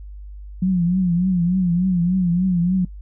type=tone with vibrato; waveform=sine; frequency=179.3 Hz; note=F3; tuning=46 cents sharp; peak=-15 dBFS; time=0.62-2.85 s; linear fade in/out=5 ms; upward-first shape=triangle; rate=3.4 Hz; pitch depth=110 cents each way; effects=noise-tail reverb RT60 0.1 s tail -25 dB re dry + added 50 Hz sine -33 dBFS peak until 3.01 s